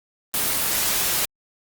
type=noise; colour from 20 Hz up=white; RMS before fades=-22 dBFS; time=0.34-1.25 s; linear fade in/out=0 ms; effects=Opus 24 kbps